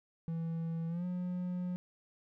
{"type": "tone with pitch glide", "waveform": "triangle", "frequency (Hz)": [164.81, 179.73], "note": ["E3", "F3"], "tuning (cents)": [0, 50], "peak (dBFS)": -32, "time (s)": [0.28, 1.76], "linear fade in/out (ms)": 0, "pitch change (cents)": 150, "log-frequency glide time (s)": [0.88, 1.05], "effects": []}